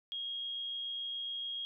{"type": "tone with amplitude modulation", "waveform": "sine", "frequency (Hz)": 3270, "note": "G#7", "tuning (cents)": -28, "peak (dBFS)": -35, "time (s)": [0.12, 1.65], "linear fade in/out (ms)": 0, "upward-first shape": "sine", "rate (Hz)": 127, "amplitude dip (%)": 30, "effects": []}